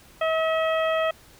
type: harmonic tone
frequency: 642 Hz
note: E5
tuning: 46 cents flat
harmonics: 1 / 2 / 3 / 4 / 5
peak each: -22 / -28 / -32 / -34 / -36 dBFS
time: 0.21-1.11 s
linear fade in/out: 5 ms
effects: pink hiss -52 dBFS RMS until 1.39 s